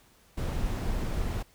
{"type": "noise", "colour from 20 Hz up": "brown", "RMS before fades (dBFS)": -30, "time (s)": [0.37, 1.43], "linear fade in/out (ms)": 10, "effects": ["pink hiss -61 dBFS RMS until 1.54 s"]}